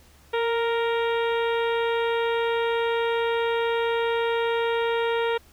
harmonic tone with a mistuned harmonic, 466.2 Hz, A#4, in tune, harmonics 1 / 2 / 3 / 4 / 5 / 6 / 7 / 8, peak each -23 / -29 / -33 / -35 / -37 / -39 / -40 / -41 dBFS, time 0.33-5.38 s, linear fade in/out 10 ms, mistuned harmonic 1, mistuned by -17 cents, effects added 72 Hz sine -56 dBFS peak until 5.52 s + pink hiss -56 dBFS RMS until 5.52 s

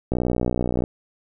click train, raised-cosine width 2 ms, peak -9 dBFS, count 45, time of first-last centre 0.12-0.839 s, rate 61.2 Hz, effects none

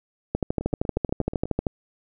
two click trains, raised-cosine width 2 ms, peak -9 / -18 dBFS, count 18 / 8, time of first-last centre 0.35-1.668 / 0.61-1.455 s, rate 12.9 / 8.28 Hz, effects none

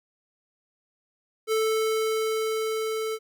square tone with level ramp, 440 Hz, A4, in tune, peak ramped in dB -22 to -28 dBFS, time 1.47-3.19 s, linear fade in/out 50 ms, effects none

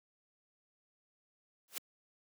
white noise with exponential growth, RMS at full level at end -36 dBFS, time 1.68-1.78 s, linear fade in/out 0 ms, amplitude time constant 21 ms, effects high-pass 200 Hz 12 dB/octave

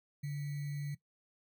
sine tone with sample-and-hold, 144.6 Hz, D3, 27 cents flat, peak -35 dBFS, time 0.23-0.95 s, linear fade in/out 10 ms, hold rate 2100 Hz, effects noise-tail reverb RT60 0.1 s tail -17 dB re dry

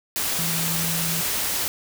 sine tone in noise, 165.4 Hz, E3, 6 cents sharp, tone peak -28 dBFS, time 0.39-1.21 s, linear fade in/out 0 ms, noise white, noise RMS -25 dBFS, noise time 0.16-1.68 s, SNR -6 dB, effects none

